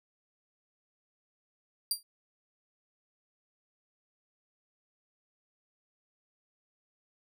20% pulse tone with exponential decay, 4740 Hz, D8, 15 cents sharp, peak -18 dBFS, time 1.91-2.03 s, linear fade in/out 2 ms, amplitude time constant 24 ms, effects none

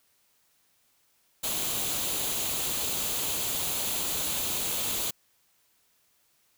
white noise with comb filter, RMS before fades -30 dBFS, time 1.43-5.11 s, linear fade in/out 10 ms, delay 0.28 ms, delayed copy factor +0.5, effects white hiss -68 dBFS RMS until 6.57 s

